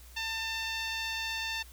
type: tone with band-pass filter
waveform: 10% pulse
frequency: 896 Hz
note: A5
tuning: 31 cents sharp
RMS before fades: -35 dBFS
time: 0.16-1.63 s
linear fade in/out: 10 ms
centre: 2600 Hz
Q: 0.67
effects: added 60 Hz sine -50 dBFS peak until 1.72 s + white hiss -56 dBFS RMS until 1.72 s